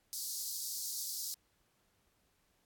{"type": "high-pass noise", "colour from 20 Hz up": "pink", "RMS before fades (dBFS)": -40, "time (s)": [0.13, 1.34], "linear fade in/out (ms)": 0, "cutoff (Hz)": 4400, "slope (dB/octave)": 48, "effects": ["pink hiss -75 dBFS RMS until 2.65 s", "AAC 64 kbps"]}